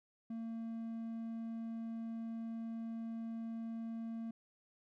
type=tone; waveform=triangle; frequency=227.4 Hz; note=A#3; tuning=43 cents flat; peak=-38 dBFS; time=0.3-4.31 s; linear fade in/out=5 ms; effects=none